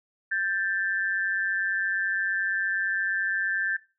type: tone pair together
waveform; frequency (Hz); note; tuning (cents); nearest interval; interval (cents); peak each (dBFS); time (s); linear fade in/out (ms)
sine; 1571.3 / 1760; G6 / A6; +4 / 0; major second; 196; -27; 0.31-3.77; 10
effects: noise-tail reverb RT60 0.3 s tail -18 dB re dry